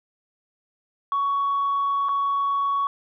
sine tone with dropouts, 1118 Hz, C#6, 14 cents sharp, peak -19 dBFS, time 1.12-2.87 s, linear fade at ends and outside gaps 1 ms, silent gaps 2.086-2.091 s, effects tanh soft clip ceiling -17 dBFS

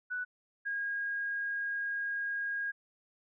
sine tone pair in turn, 1484 / 1631.8 Hz, F#6 / G#6, +5 / -31 cents, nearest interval major second, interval 164 cents, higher second, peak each -33 / -32 dBFS, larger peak second, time 0.1-0.25 / 0.65-2.72 s, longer second, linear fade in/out 20 ms, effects none

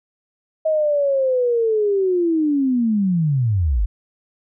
sine linear sweep, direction down, 637 to 42.97 Hz, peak -15 dBFS, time 0.65-3.86 s, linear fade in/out 10 ms, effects none

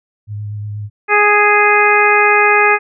sine tone with vibrato, 104.4 Hz, G#2, 10 cents sharp, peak -21 dBFS, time 0.27-0.9 s, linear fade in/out 50 ms, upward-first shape sine, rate 8.3 Hz, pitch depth 20 cents each way
harmonic tone, 415.3 Hz, G#4, in tune, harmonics 1 / 2 / 3 / 4 / 5 / 6, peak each -15 / -15 / -15 / -15 / -15 / -15 dBFS, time 1.08-2.79 s, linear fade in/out 50 ms
effects none

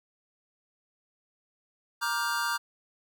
square chord, G minor seventh, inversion first, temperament just, 940.8 / 1176 / 1411.2 / 1568 Hz, Bb5 / D6 / F6 / G6, +16 / +2 / +18 / 0 cents, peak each -34 dBFS, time 2.01-2.58 s, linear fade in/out 20 ms, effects none

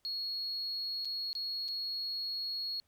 triangle tone with dropouts, 4322 Hz, C#8, 45 cents flat, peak -32 dBFS, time 0.05-2.8 s, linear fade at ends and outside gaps 0 ms, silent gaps 1.048-1.054 / 1.33-1.352 / 1.681-1.686 s, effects tanh soft clip ceiling -31 dBFS + pink hiss -75 dBFS RMS until 2.87 s

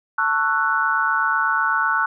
sine chord, F# minor seventh, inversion first, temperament just, 888 / 1110 / 1332 / 1480 Hz, A5 / C#6 / E6 / F#6, +16 / +2 / +18 / 0 cents, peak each -25 / -24 / -23 / -20 dBFS, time 0.18-2.06 s, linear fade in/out 5 ms, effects none

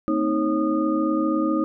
sine tone cluster, 226.1 / 261.7 / 313.9 / 545 / 1227 Hz, A3 / C4 / D#4 / C#5 / D#6, +47 / 0 / +15 / -29 / -25 cents, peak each -28 / -28 / -21 / -29 / -29 dBFS, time 0.08-1.64 s, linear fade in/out 0 ms, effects none

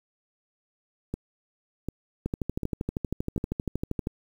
two click trains, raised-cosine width 3 ms, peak -17 / -15 dBFS, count 4 / 24, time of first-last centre 1.14-3.379 / 2.26-4.071 s, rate 1.34 / 12.7 Hz, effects 8-bit

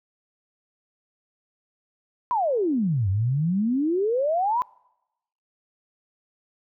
sine exponential two-way sweep, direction down then up, 1029 to 91.9 to 1029 Hz, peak -20 dBFS, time 2.31-4.62 s, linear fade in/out 0 ms, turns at 3.09 s, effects noise-tail reverb RT60 0.9 s tail -26 dB re dry

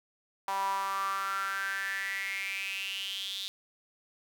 sawtooth tone with high-pass filter sweep, 195.2 Hz, G3, 7 cents flat, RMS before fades -34 dBFS, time 0.48-3.48 s, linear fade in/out 0 ms, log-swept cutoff 890 to 3700 Hz, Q 8, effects none

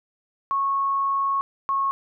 sine tone pair in turn, 1100 / 1094.7 Hz, C#6 / C#6, -14 / -22 cents, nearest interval unison, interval 8 cents, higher first, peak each -20 dBFS, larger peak neither, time 0.51-1.41 / 1.69-1.91 s, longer first, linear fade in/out 0 ms, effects none

